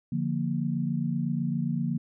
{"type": "chord", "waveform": "sine", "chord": "Bb major", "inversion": "first", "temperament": "equal", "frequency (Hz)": [146.83, 174.61, 233.1], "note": ["D3", "F3", "Bb3"], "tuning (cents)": [0, 0, 0], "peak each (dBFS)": -30, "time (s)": [0.12, 1.98], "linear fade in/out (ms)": 5, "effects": []}